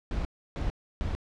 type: noise bursts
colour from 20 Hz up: brown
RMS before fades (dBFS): -30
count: 3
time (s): 0.11-1.15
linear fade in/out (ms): 0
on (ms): 140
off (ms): 310
effects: low-pass 5000 Hz 12 dB/octave